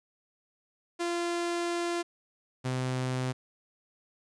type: tone pair in turn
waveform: sawtooth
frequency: 344.5 / 128.37 Hz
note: F4 / C3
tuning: -24 / -33 cents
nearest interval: octave + perfect fourth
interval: 1709 cents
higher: first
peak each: -25 dBFS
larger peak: neither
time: 0.99-2.03 / 2.64-3.33 s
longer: first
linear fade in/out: 20 ms
effects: resampled to 22050 Hz + 11-bit